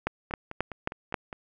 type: two click trains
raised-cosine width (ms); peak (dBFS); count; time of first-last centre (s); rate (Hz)
0.5; -22 / -11; 6 / 5; 0.31-1.328 / 0.07-1.142; 4.91 / 3.73
effects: none